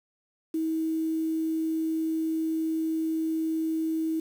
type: tone with quantisation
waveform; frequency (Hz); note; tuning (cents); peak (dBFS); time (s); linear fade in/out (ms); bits
sine; 320.6; E4; -48; -25; 0.54-4.2; 5; 8
effects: none